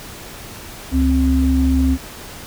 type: tone pair together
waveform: sine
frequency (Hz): 69.5 / 262.4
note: C#2 / C4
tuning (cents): +5 / +5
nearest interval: octave + major seventh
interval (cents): 2300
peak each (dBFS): -15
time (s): 0.91-1.98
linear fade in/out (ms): 50
effects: pink hiss -35 dBFS RMS until 2.46 s